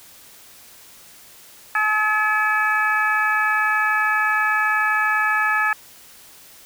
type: harmonic tone with a mistuned harmonic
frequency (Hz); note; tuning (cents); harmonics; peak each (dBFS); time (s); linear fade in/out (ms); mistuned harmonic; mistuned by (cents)
427.8; A4; -49; 2 / 3 / 4 / 5 / 6; -25 / -22 / -19 / -30 / -31; 1.75-5.73; 2; 5; +120
effects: white hiss -46 dBFS RMS until 6.65 s